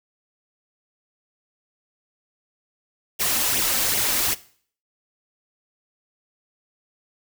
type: noise with flanger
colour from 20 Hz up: white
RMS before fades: -22 dBFS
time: 3.19-4.35 s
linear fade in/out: 20 ms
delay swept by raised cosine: 0.33 to 3.93 ms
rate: 2.6 Hz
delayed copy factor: +0.6
effects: noise-tail reverb RT60 0.5 s tail -18 dB re dry